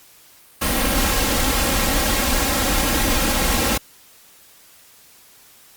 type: noise with comb filter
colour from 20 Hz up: pink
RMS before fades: -19 dBFS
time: 0.61-3.78 s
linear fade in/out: 10 ms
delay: 3.7 ms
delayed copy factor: +0.65
effects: white hiss -49 dBFS RMS until 5.76 s + Opus 48 kbps